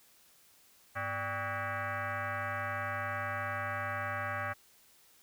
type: tone with frequency modulation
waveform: sine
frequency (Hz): 243.6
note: B3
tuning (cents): -24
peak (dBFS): -33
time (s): 0.95-4.54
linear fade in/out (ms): 20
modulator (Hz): 344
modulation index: 5.2
effects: white hiss -63 dBFS RMS until 5.22 s